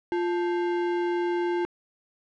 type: tone with sample-and-hold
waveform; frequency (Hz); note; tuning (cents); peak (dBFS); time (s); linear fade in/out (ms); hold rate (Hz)
sine; 349.2; F4; 0; -23; 0.12-1.65; 0; 1225
effects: low-pass 2000 Hz 12 dB/octave

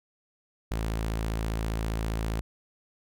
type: tone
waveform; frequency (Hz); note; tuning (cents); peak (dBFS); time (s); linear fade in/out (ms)
sawtooth; 55; A1; 0; -24; 0.71-2.41; 5
effects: none

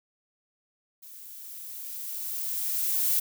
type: noise with level ramp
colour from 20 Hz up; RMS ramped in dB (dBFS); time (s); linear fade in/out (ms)
violet; -47 to -24; 1.02-3.2; 10
effects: none

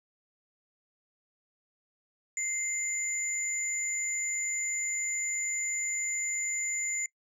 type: tone pair together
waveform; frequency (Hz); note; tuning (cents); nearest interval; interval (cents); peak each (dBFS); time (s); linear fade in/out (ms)
sine; 2085 / 7013; C7 / A8; -7 / -7; octave + major sixth; 2100; -34 / -30; 2.37-7.06; 2
effects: noise-tail reverb RT60 0.1 s tail -22 dB re dry + tanh soft clip ceiling -22 dBFS

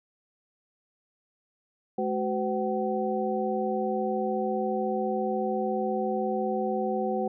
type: tone cluster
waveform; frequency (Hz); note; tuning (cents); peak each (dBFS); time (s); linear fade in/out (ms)
sine; 212.9 / 374.7 / 509 / 759; G#3 / F#4 / C5 / F#5; +43 / +22 / -48 / +44; -31; 1.98-7.28; 5
effects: none

